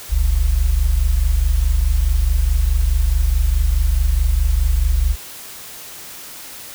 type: tone pair together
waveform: sine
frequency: 42.38 / 67.1 Hz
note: E1 / C2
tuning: +49 / +44 cents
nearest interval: minor sixth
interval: 795 cents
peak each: -14 dBFS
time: 0.09-5.16 s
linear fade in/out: 50 ms
effects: tanh soft clip ceiling -8 dBFS + white hiss -35 dBFS RMS until 6.74 s